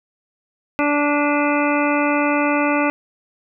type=harmonic tone with a mistuned harmonic; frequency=291.4 Hz; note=D4; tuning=13 cents flat; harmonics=1 / 2 / 3 / 4 / 5 / 7 / 8 / 9; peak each=-19 / -22 / -24 / -25 / -26 / -27 / -28 / -29 dBFS; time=0.79-2.9 s; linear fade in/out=0 ms; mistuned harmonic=8; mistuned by=+66 cents; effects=none